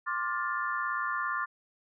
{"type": "chord", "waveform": "sine", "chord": "D minor seventh", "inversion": "third", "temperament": "just", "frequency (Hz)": [1057.2, 1174.7, 1409.6, 1762], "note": ["C6", "D6", "F6", "A6"], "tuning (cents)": [18, 0, 16, 2], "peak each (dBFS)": [-35, -34, -35, -35], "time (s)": [0.06, 1.46], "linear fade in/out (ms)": 20, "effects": []}